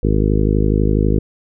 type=harmonic tone; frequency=52.1 Hz; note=G#1; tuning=6 cents sharp; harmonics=1 / 2 / 3 / 4 / 5 / 6 / 7 / 8 / 9; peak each=-16 / -19 / -21 / -22 / -23 / -24 / -24 / -25 / -26 dBFS; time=0.03-1.19 s; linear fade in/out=5 ms; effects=none